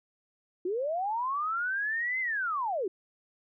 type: linear two-way sweep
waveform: sine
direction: up then down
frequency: 340.8 to 2085 to 340.8 Hz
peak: -28 dBFS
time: 0.65-2.88 s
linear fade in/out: 5 ms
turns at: 2.2 s
effects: none